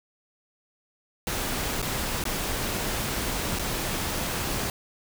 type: noise with dropouts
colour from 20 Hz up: pink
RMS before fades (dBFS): -29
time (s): 1.27-4.7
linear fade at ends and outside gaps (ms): 1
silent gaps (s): 1.818-1.826 / 2.239-2.253 / 3.588-3.594
effects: none